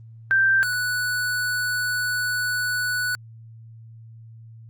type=tone pair in turn; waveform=sine / square; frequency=1568 / 1480 Hz; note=G6 / F#6; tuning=0 / 0 cents; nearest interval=minor second; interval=100 cents; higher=first; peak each=-15 / -23 dBFS; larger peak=first; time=0.31-0.63 / 0.63-3.15 s; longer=second; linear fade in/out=0 ms; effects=added 113 Hz sine -41 dBFS peak until 4.69 s + Opus 32 kbps